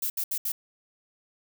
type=noise bursts at uneven times; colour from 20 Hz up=violet; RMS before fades=-29 dBFS; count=4; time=0.02-0.1 / 0.17-0.24 / 0.31-0.38 / 0.45-0.52 s; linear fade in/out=5 ms; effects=none